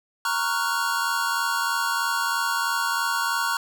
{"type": "chord", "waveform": "square", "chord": "Gb major seventh", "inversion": "first", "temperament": "equal", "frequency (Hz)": [932.3, 1108.7, 1396.9, 1480], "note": ["Bb5", "Db6", "F6", "Gb6"], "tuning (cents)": [0, 0, 0, 0], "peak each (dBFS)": -29, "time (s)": [0.25, 3.57], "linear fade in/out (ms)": 2, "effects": []}